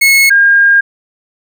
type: tone pair in turn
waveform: 40% pulse / sine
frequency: 2184 / 1614.6 Hz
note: C#7 / G#6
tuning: -26 / -49 cents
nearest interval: perfect fourth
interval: 523 cents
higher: first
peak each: -4 dBFS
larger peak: neither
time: 0.01-0.3 / 0.3-0.81 s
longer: second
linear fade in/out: 10 ms
effects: none